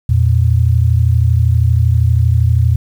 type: tone pair together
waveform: sine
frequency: 83.91 / 116.54 Hz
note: E2 / A#2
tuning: +31 / 0 cents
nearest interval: tritone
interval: 569 cents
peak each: -11 dBFS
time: 0.09-2.76 s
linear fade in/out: 5 ms
effects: 7-bit

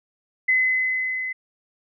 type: tone with level ramp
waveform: sine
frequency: 2032 Hz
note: B6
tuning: 49 cents sharp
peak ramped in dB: -15 to -26 dBFS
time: 0.48-1.33 s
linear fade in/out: 10 ms
effects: none

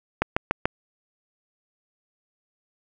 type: click train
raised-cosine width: 0.5 ms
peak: -5 dBFS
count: 4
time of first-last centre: 0.22-0.655 s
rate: 6.89 Hz
effects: none

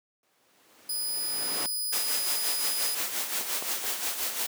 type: noise with exponential growth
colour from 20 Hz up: pink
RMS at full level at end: -31 dBFS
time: 0.23-1.66 s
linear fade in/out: 2 ms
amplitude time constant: 310 ms
type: tone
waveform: 10% pulse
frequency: 4978 Hz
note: D#8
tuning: in tune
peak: -22 dBFS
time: 0.89-2.95 s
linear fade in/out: 5 ms
type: noise with tremolo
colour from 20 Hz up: white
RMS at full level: -29 dBFS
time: 1.92-4.47 s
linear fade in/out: 10 ms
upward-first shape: sine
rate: 5.7 Hz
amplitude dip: 55%
type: clicks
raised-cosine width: 1 ms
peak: -25 / -20 / -26 dBFS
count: 3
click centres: 3.412 / 3.624 / 3.841 s
effects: high-pass 300 Hz 12 dB/octave

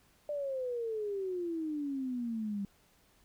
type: exponential sweep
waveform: sine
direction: down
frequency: 597 to 196 Hz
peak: -33 dBFS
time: 0.29-2.65 s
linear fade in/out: 2 ms
effects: pink hiss -67 dBFS RMS until 3.24 s

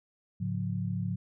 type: tone cluster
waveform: sine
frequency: 106.8 / 140.2 / 179.7 Hz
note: G#2 / C#3 / F3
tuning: +49 / +20 / +50 cents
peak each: -33 / -36 / -33 dBFS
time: 0.4-1.16 s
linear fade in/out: 10 ms
effects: none

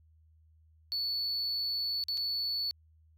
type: tone with dropouts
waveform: sine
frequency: 4443 Hz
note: C#8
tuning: 3 cents sharp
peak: -28 dBFS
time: 0.92-2.71 s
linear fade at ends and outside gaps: 0 ms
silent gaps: 2.038-2.084 / 2.172-2.176 s
effects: tanh soft clip ceiling -29 dBFS + added 79 Hz sine -60 dBFS peak until 3.17 s

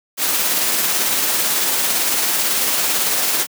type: noise with tremolo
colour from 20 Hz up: white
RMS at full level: -17 dBFS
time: 0.17-3.47 s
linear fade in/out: 50 ms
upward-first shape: sine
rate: 18 Hz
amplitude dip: 25%
effects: high-pass 200 Hz 12 dB/octave

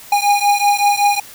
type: beating tone pair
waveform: square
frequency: 814 / 819.3 Hz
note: G#5 / G#5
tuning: -35 / -24 cents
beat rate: 5.3 Hz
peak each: -15 / -16 dBFS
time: 0.12-1.2 s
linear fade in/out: 5 ms
effects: white hiss -38 dBFS RMS until 1.34 s

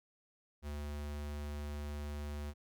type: tone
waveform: square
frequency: 73.42 Hz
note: D2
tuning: in tune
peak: -40 dBFS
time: 0.62-2.54 s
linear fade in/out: 50 ms
effects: none

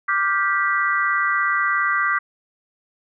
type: chord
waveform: sine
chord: G dominant seventh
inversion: second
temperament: just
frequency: 1176 / 1411.2 / 1568 / 1960 Hz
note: D6 / F6 / G6 / B6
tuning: +2 / +18 / 0 / -14 cents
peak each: -21 / -26 / -23 / -23 dBFS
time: 0.08-2.19 s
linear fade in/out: 10 ms
effects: none

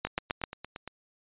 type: two click trains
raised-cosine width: 0.3 ms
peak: -12 / -23 dBFS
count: 4 / 8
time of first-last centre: 0.05-0.438 / 0.07-0.876 s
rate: 7.73 / 8.68 Hz
effects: resampled to 8000 Hz

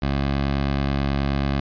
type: tone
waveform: 15% pulse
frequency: 69.3 Hz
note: C#2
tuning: in tune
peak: -14 dBFS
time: 0.02-1.6 s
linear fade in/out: 5 ms
effects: resampled to 11025 Hz

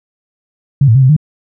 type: tone with pitch steps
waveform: sine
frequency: 139.5 / 111.6 / 134.1 / 129.6 / 152.4 Hz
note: C#3 / A2 / C3 / C3 / D#3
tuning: +11 / +25 / +43 / -16 / -36 cents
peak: -4 dBFS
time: 0.81-1.165 s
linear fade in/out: 5 ms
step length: 71 ms
effects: none

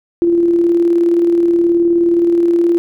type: tone with tremolo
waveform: sine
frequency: 342.3 Hz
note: F4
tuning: 35 cents flat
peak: -8 dBFS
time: 0.22-2.78 s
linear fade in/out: 0 ms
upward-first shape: square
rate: 19 Hz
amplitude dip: 25%
effects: none

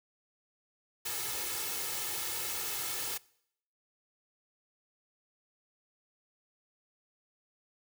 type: noise with comb filter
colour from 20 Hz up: white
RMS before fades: -36 dBFS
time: 1.05-3.18 s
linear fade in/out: 10 ms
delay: 2.3 ms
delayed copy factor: +0.7
effects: noise-tail reverb RT60 0.7 s tail -23 dB re dry + high-pass 80 Hz 12 dB/octave

